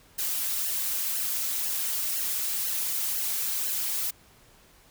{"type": "noise with flanger", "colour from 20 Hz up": "blue", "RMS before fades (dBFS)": -29, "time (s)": [0.18, 4.11], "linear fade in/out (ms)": 10, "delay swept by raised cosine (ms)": [0.83, 6.33], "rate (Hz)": 2, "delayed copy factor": -0.85, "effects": ["pink hiss -57 dBFS RMS until 4.9 s"]}